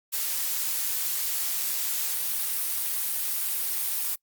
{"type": "noise", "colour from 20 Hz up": "blue", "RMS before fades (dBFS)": -28, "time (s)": [0.12, 4.16], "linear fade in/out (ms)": 20, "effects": ["noise-tail reverb RT60 0.1 s tail -26 dB re dry", "Opus 48 kbps"]}